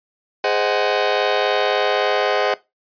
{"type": "chord", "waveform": "sawtooth", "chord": "Ab dominant seventh", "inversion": "none", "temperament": "just", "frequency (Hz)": [415.3, 519.1, 623, 747.5], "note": ["Ab4", "C5", "Eb5", "Gb5"], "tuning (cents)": [0, -14, 2, 17], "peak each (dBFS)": -18, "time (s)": [0.44, 2.54], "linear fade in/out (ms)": 2, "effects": ["noise-tail reverb RT60 0.2 s tail -18 dB re dry", "resampled to 11025 Hz"]}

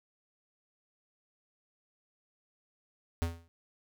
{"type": "tone with exponential decay", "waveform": "square", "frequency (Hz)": 84, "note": "E2", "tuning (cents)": 33, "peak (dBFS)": -26, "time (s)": [3.22, 3.48], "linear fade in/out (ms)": 0, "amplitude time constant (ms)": 55, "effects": []}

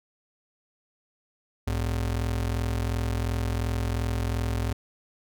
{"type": "ring-modulated tone", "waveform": "square", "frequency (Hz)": 82.5, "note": "E2", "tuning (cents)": 2, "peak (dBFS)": -23, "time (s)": [1.67, 4.73], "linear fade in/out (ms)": 5, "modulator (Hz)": 21.4, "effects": []}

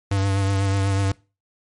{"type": "tone with vibrato", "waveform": "square", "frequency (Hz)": 98, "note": "G2", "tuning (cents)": 0, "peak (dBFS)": -19, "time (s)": [0.11, 1.12], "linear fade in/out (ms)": 5, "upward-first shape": "triangle", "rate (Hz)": 8.1, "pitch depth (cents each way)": 33, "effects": ["noise-tail reverb RT60 0.3 s tail -21 dB re dry", "MP3 48 kbps"]}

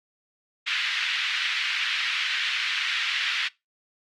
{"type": "band-pass noise", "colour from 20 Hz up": "white", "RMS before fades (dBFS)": -27, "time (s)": [0.66, 3.49], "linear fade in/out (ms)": 20, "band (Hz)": [1600, 3400], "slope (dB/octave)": 24, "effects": ["noise-tail reverb RT60 0.2 s tail -21 dB re dry", "Opus 48 kbps"]}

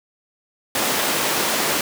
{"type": "high-pass noise", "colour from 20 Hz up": "pink", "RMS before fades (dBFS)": -21, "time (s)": [0.75, 1.81], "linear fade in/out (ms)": 2, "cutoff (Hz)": 310, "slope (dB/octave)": 12, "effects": []}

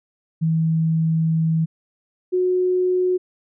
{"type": "tone pair in turn", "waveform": "sine", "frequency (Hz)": [161.5, 365.4], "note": ["E3", "F#4"], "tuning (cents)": [-35, -22], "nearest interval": "octave + major second", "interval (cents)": 1413, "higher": "second", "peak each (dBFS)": -16, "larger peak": "neither", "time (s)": [[0.41, 1.66], [2.32, 3.18]], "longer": "first", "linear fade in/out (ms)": 20, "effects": []}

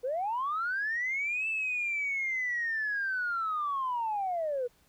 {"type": "linear two-way sweep", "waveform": "sine", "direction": "up then down", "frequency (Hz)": [472, 2654, 472], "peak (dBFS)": -28, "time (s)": [0.03, 4.68], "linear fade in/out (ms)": 20, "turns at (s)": 1.48, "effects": ["tanh soft clip ceiling -24 dBFS", "pink hiss -66 dBFS RMS until 4.88 s"]}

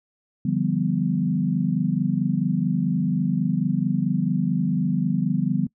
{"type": "chord", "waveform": "sine", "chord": "G dominant seventh", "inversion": "second", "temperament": "equal with one note detuned", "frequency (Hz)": [146.83, 171.71, 196, 246.9], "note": ["D3", "F3", "G3", "B3"], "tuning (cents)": [0, -29, 0, 0], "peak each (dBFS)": [-26, -24, -25, -26], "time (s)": [0.45, 5.67], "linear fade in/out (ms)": 5, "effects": ["noise-tail reverb RT60 0.1 s tail -22 dB re dry"]}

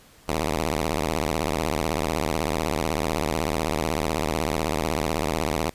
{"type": "tone with vibrato", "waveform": "5% pulse", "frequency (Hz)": 77.78, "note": "D#2", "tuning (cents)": 0, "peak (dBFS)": -12, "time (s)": [0.28, 5.7], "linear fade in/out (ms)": 5, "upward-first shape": "triangle", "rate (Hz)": 16, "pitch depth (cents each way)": 280, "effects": ["pink hiss -53 dBFS RMS until 5.74 s", "resampled to 32000 Hz"]}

